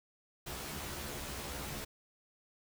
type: noise with comb filter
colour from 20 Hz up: pink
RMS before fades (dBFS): -42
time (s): 0.46-1.85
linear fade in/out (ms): 10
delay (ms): 14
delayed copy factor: +0.95
effects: none